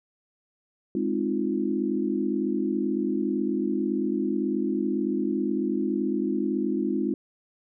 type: chord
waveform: sine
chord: F minor seventh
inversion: first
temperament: equal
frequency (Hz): 207.7 / 261.6 / 311.1 / 349.2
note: Ab3 / C4 / Eb4 / F4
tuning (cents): 0 / 0 / 0 / 0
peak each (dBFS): -29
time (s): 0.95-7.14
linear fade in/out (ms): 2
effects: none